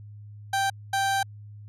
30% pulse tone bursts at uneven times, 784 Hz, G5, in tune, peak -20 dBFS, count 2, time 0.53-0.7 / 0.93-1.23 s, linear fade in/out 5 ms, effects added 104 Hz sine -41 dBFS peak until 1.68 s + low-pass 12000 Hz 12 dB/octave

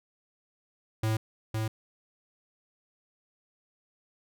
square tone with echo, 110 Hz, A2, in tune, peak -26 dBFS, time 1.03-1.17 s, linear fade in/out 5 ms, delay 510 ms, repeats 1, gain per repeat -3 dB, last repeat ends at 1.68 s, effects none

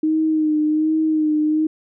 sine tone with vibrato, 310 Hz, D#4, 6 cents flat, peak -15 dBFS, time 0.03-1.67 s, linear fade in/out 5 ms, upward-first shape sine, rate 1.3 Hz, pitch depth 33 cents each way, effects none

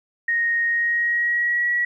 sine tone with pitch glide, 1864.7 to 1927.1 Hz, A#6 to B6, 0 to -43 cents, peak -18 dBFS, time 0.28-1.85 s, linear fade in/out 5 ms, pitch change +57 cents, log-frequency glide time 0.66-1.71 s, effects 10-bit

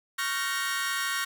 sawtooth chord, G half-diminished seventh, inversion second, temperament equal with one note detuned, 1108.7 / 1396.9 / 1537.5 / 1864.7 Hz, Db6 / F6 / G6 / Bb6, 0 / 0 / -34 / 0 cents, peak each -30 / -31 / -31 / -28 dBFS, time 0.18-1.25 s, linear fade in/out 10 ms, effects 9-bit

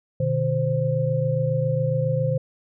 sine tone cluster, 124.3 / 151.6 / 522 Hz, B2 / D#3 / C5, +12 / -45 / -4 cents, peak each -24 dBFS, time 0.2-2.38 s, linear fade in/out 5 ms, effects none

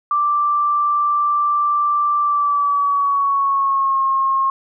sine tone with pitch glide, 1174.7 to 1077.2 Hz, D6 to C#6, 0 to -50 cents, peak -14 dBFS, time 0.11-4.5 s, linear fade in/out 2 ms, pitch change -150 cents, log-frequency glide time 2.2-4.02 s, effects none

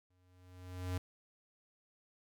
square tone with exponential growth, 91 Hz, F#2, 28 cents flat, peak -34 dBFS, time 0.1-0.98 s, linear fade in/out 5 ms, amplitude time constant 190 ms, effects none

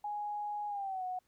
sine tone with pitch glide, 830.6 to 735.7 Hz, G#5 to F#5, 0 to -10 cents, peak -35 dBFS, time 0.04-1.19 s, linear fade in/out 5 ms, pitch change -210 cents, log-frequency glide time 0.68-1.04 s, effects pink hiss -75 dBFS RMS until 1.27 s

